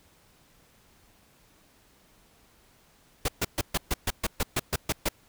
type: noise bursts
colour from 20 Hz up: pink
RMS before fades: -26 dBFS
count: 12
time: 3.25-5.088 s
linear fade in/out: 5 ms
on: 34 ms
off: 130 ms
effects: pink hiss -61 dBFS RMS until 5.28 s